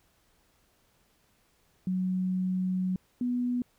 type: tone pair in turn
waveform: sine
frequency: 185 / 245.8 Hz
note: F#3 / B3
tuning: 0 / -8 cents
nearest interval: perfect fourth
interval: 492 cents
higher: second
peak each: -26 dBFS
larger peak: neither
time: 1.87-2.96 / 3.21-3.62 s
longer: first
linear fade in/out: 2 ms
effects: pink hiss -68 dBFS RMS until 3.78 s